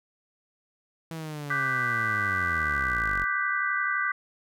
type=linear sweep; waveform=sawtooth; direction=down; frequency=164.81 to 43.08 Hz; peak=-30 dBFS; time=1.11-3.24 s; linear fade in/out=0 ms
type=chord; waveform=sine; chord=G major seventh; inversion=second; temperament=equal with one note detuned; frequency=1174.7 / 1496.3 / 1568 / 1975.5 Hz; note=D6 / F#6 / G6 / B6; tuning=0 / +19 / 0 / 0 cents; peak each=-30 dBFS; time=1.5-4.12 s; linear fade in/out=5 ms
effects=none